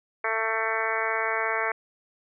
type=harmonic tone; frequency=222.9 Hz; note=A3; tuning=23 cents sharp; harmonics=2 / 3 / 4 / 5 / 6 / 7 / 8 / 9 / 10; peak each=-33 / -33 / -33 / -33 / -33 / -33 / -33 / -33 / -33 dBFS; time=0.24-1.72 s; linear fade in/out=5 ms; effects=none